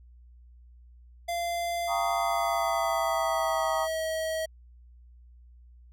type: tone with pitch glide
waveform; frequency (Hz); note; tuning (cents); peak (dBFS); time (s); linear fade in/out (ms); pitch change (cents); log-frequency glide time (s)
square; 689 to 639.2; F5 to D#5; -24 to +47; -29; 1.28-4.46; 10; -129; 2.16-4.03
type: chord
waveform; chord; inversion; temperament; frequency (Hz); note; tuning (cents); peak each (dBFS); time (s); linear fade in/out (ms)
sine; Eb dominant seventh; first; equal; 784 / 932.3 / 1108.7 / 1244.5; G5 / Bb5 / Db6 / Eb6; 0 / 0 / 0 / 0; -32 / -32 / -35 / -33; 1.87-3.88; 50
effects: added 60 Hz sine -50 dBFS peak until 5.92 s